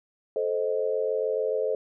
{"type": "chord", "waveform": "sine", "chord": "A diminished", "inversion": "none", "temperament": "equal with one note detuned", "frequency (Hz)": [436.2, 523.3, 622.3], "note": ["A4", "C5", "Eb5"], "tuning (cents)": [-15, 0, 0], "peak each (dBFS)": [-27, -28, -31], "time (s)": [0.36, 1.75], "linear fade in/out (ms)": 2, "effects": []}